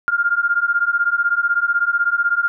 sine beating tone pair, 1396.9 / 1412.9 Hz, F6 / F6, 0 / +20 cents, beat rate 16 Hz, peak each -18 dBFS, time 0.08-2.48 s, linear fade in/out 0 ms, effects none

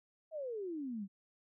sine exponential sweep, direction down, 659.3 to 185.6 Hz, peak -38 dBFS, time 0.31-1.08 s, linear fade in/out 50 ms, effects none

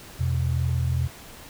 sine tone pair together, 84.7 / 126.8 Hz, E2 / B2, +48 / +46 cents, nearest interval perfect fifth, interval 698 cents, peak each -24 dBFS, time 0.19-1.08 s, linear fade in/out 20 ms, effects pink hiss -44 dBFS RMS until 1.49 s

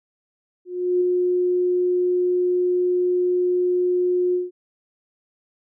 sine tone with ADSR envelope, 359.6 Hz, F#4, 49 cents flat, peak -15 dBFS, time 0.65-4.51 s, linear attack 360 ms, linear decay 9 ms, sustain -2 dB, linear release 170 ms, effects none

